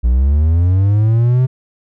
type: linear sweep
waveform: triangle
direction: up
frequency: 57 to 130.5 Hz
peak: -7 dBFS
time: 0.03-1.47 s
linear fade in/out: 20 ms
effects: none